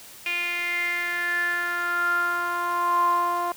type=tone with band-pass filter sweep; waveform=sawtooth; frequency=349.2 Hz; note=F4; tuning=in tune; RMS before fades=-25 dBFS; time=0.26-3.52 s; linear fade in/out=2 ms; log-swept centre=2500 to 900 Hz; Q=8.9; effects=white hiss -45 dBFS RMS until 3.56 s